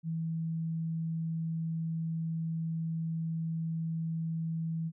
sine tone, 163 Hz, E3, 19 cents flat, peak -31 dBFS, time 0.03-4.92 s, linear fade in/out 50 ms, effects none

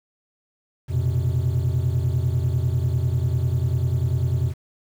triangle tone cluster, 87.5 / 120 / 130.1 Hz, F2 / B2 / C3, +4 / -49 / -9 cents, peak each -21 dBFS, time 0.88-4.54 s, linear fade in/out 50 ms, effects tanh soft clip ceiling -11 dBFS + 8-bit

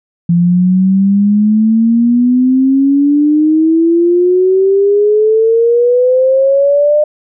sine exponential sweep, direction up, 170 to 605 Hz, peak -6 dBFS, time 0.29-7.04 s, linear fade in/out 5 ms, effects none

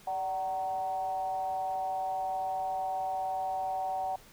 sine tone with frequency modulation, 756 Hz, F#5, 37 cents sharp, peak -30 dBFS, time 0.07-4.16 s, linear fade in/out 5 ms, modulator 172 Hz, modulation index 0.6, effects pink hiss -56 dBFS RMS until 4.32 s

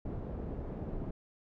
pink low-pass noise, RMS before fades -39 dBFS, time 0.05-1.11 s, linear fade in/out 5 ms, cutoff 470 Hz, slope 12 dB/octave, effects none

